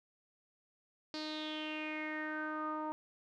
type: tone with low-pass filter sweep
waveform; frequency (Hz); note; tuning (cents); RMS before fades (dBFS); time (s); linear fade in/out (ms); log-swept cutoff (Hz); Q
sawtooth; 308.2; D#4; -16; -40; 1.14-2.92; 0; 4600 to 1000; 6.6
effects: none